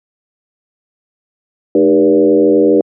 sine tone with frequency modulation, 393.5 Hz, G4, 7 cents sharp, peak -6 dBFS, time 1.75-2.81 s, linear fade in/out 2 ms, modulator 87.9 Hz, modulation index 1.5, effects high-pass 150 Hz 12 dB/octave

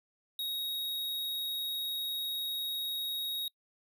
square tone, 3774 Hz, A#7, 21 cents sharp, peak -34 dBFS, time 0.39-3.48 s, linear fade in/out 2 ms, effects noise-tail reverb RT60 0.1 s tail -25 dB re dry

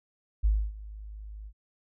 sine tone with ADSR envelope, 52.3 Hz, G#1, 13 cents sharp, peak -19 dBFS, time 0.43-1.53 s, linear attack 20 ms, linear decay 270 ms, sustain -20 dB, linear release 63 ms, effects none

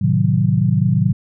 sine chord, A diminished seventh, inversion none, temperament equal, 110 / 130.81 / 155.56 / 185 Hz, A2 / C3 / Eb3 / Gb3, 0 / 0 / 0 / 0 cents, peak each -18 dBFS, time 0.01-1.13 s, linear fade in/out 10 ms, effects none

